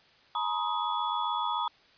sine tone cluster, 855 / 951 / 1038 / 1251 / 3401 Hz, A5 / A#5 / C6 / D#6 / G#7, -50 / +34 / -14 / +9 / +40 cents, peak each -36 / -31 / -38 / -33 / -38 dBFS, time 0.35-1.68 s, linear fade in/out 2 ms, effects white hiss -60 dBFS RMS until 1.97 s + resampled to 11025 Hz

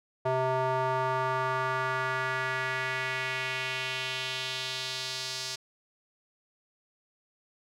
square tone with band-pass filter sweep, 130 Hz, C3, 11 cents flat, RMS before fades -31 dBFS, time 0.25-5.56 s, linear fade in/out 10 ms, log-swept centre 730 to 5100 Hz, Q 2, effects none

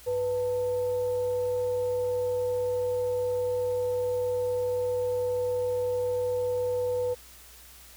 sine tone with frequency modulation, 494.5 Hz, B4, 2 cents sharp, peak -25 dBFS, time 0.06-7.15 s, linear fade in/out 20 ms, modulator 396 Hz, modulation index 0.27, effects added 60 Hz sine -55 dBFS peak until 7.96 s + white hiss -51 dBFS RMS until 7.96 s

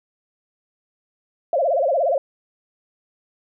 sine tone with vibrato, 606 Hz, D#5, 46 cents flat, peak -16 dBFS, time 1.53-2.18 s, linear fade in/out 2 ms, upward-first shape sine, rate 17 Hz, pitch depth 250 cents each way, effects none

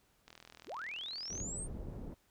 click train, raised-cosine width 0.2 ms, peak -35 dBFS, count 47, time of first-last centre 0.28-1.402 s, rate 41 Hz
sine linear sweep, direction up, 160 to 8940 Hz, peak -40 dBFS, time 0.66-1.68 s, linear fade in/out 50 ms
pink low-pass noise, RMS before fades -44 dBFS, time 1.29-2.15 s, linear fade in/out 20 ms, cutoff 390 Hz, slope 12 dB/octave
effects pink hiss -72 dBFS RMS until 2.3 s

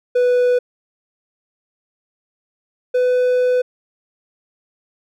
triangle tone pair in turn, 493.9 / 499.9 Hz, B4 / B4, 0 / +21 cents, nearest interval unison, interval 21 cents, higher second, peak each -10 / -11 dBFS, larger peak first, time 0.15-0.59 / 2.94-3.62 s, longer second, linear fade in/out 10 ms, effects none

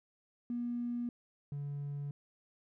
triangle tone pair in turn, 240.1 / 143.02 Hz, B3 / D3, -49 / -46 cents, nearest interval major sixth, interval 897 cents, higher first, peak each -30 / -34 dBFS, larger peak first, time 0.5-1.09 / 1.52-2.11 s, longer neither, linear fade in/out 2 ms, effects tanh soft clip ceiling -32 dBFS

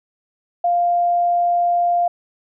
sine tone, 698.5 Hz, F5, in tune, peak -14 dBFS, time 0.64-2.08 s, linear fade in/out 5 ms, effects none

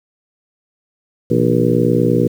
harmonic tone with a mistuned harmonic, 60 Hz, B1, 49 cents flat, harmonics 2 / 3 / 4 / 5 / 6 / 7 / 8, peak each -19 / -19 / -19 / -19 / -19 / -19 / -19 dBFS, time 1.3-2.28 s, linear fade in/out 10 ms, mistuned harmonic 3, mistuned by -110 cents, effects 7-bit

